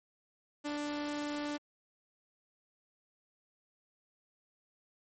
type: tone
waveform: sawtooth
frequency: 293.7 Hz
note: D4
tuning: in tune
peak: -31 dBFS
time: 0.64-1.58 s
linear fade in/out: 20 ms
effects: MP3 32 kbps